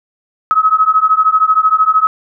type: beating tone pair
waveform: sine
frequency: 1273 / 1286 Hz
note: D#6 / E6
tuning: +39 / -43 cents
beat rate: 13 Hz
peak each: -11 dBFS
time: 0.51-2.07 s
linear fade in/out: 0 ms
effects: none